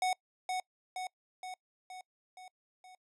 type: tone with echo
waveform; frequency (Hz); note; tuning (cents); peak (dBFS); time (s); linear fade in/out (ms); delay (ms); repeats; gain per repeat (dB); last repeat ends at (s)
square; 740; F#5; 0; -29; 0.02-0.13; 2; 470; 6; -4; 2.95
effects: noise-tail reverb RT60 0.1 s tail -25 dB re dry + resampled to 24000 Hz